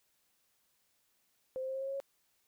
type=tone with pitch steps; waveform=sine; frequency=519 / 524.1 / 529.3 / 534.5 / 539.8 / 545.1 / 550.5 Hz; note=C5 / C5 / C5 / C5 / C#5 / C#5 / C#5; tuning=-14 / +3 / +20 / +37 / -46 / -29 / -12 cents; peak=-35 dBFS; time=1.56-2.001 s; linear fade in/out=0 ms; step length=63 ms; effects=white hiss -75 dBFS RMS until 2.47 s